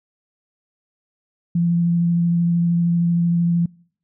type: tone with vibrato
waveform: sine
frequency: 171 Hz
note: F3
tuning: 36 cents flat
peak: -15 dBFS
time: 1.55-3.66 s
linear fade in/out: 5 ms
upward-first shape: triangle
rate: 13 Hz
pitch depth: 15 cents each way
effects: noise-tail reverb RT60 0.6 s tail -26 dB re dry